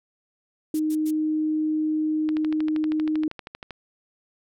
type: noise bursts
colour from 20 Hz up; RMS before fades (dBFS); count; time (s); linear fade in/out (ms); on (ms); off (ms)
violet; -33; 3; 0.74-1.111; 10; 57; 100
type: tone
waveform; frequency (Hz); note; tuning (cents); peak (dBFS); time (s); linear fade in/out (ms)
sine; 309.7; D#4; -8; -21; 0.74-3.28; 2
type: click train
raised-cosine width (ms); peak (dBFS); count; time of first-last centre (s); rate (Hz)
0.3; -20; 19; 2.29-3.707; 12.7
effects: low-pass 11000 Hz 12 dB/octave